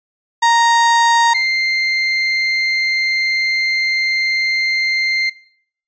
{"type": "tone pair in turn", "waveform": "35% pulse", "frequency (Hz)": [932.3, 2093], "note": ["A#5", "C7"], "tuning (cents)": [0, 0], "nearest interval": "octave + major second", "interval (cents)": 1400, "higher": "second", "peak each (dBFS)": [-8, -12], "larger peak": "first", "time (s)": [[0.42, 1.34], [1.34, 5.3]], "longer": "second", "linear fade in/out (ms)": 10, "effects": ["noise-tail reverb RT60 0.6 s tail -21 dB re dry", "resampled to 16000 Hz"]}